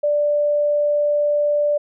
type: tone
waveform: sine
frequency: 588 Hz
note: D5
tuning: 2 cents sharp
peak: -15 dBFS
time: 0.03-1.78 s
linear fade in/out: 10 ms
effects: none